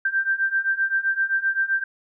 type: beating tone pair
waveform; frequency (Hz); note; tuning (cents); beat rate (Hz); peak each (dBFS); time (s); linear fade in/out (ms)
sine; 1568 / 1575.7; G6 / G6; 0 / +9; 7.7; -24 / -22; 0.05-1.84; 5
effects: none